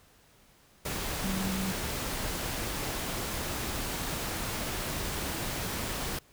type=tone in noise; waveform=sine; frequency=190.5 Hz; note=G3; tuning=49 cents flat; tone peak=-31 dBFS; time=1.24-1.72 s; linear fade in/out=5 ms; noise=pink; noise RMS=-34 dBFS; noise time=0.85-6.19 s; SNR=0 dB; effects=pink hiss -61 dBFS RMS until 6.32 s